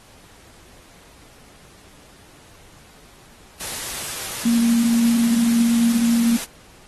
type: tone in noise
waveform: sine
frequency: 233.1 Hz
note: A#3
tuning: in tune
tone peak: -14 dBFS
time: 4.45-6.37 s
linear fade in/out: 10 ms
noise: white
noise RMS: -29 dBFS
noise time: 3.6-6.45 s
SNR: +12 dB
effects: pink hiss -49 dBFS RMS until 6.87 s + AAC 32 kbps